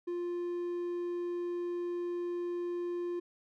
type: tone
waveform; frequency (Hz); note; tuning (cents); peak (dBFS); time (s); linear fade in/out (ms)
triangle; 350; F4; +4; -31; 0.07-3.2; 10
effects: none